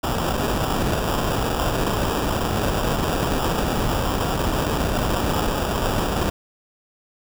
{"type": "noise with sample-and-hold", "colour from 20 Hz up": "pink", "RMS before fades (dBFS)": -22, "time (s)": [0.03, 6.3], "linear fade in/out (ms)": 10, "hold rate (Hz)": 2100, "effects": []}